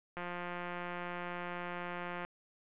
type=click train; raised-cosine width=0.5 ms; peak=-26 dBFS; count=367; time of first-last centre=0.17-2.25 s; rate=176 Hz; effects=resampled to 8000 Hz + 11-bit